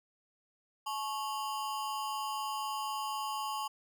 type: ring-modulated tone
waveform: square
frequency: 978 Hz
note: B5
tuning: 17 cents flat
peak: -32 dBFS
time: 0.86-3.68 s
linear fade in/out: 10 ms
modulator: 122 Hz
effects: none